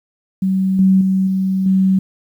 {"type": "tone with level steps", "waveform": "sine", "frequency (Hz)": 190, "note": "F#3", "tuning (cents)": 46, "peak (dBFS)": [-13, -8, -12, -14, -10], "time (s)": [0.42, 1.99], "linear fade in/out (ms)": 5, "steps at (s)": [0.79, 1.01, 1.27, 1.66], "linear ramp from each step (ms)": 2, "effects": ["8-bit"]}